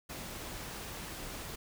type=noise; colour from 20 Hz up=pink; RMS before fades=-43 dBFS; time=0.09-1.56 s; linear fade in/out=10 ms; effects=none